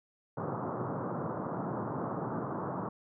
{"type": "band-pass noise", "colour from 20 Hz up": "pink", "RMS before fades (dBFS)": -36, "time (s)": [0.37, 2.89], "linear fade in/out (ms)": 5, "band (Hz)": [110, 1300], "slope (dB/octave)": 48, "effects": []}